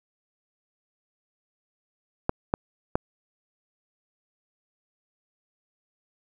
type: clicks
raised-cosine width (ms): 1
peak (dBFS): -8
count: 3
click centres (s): 2.294 / 2.539 / 2.955
effects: 8-bit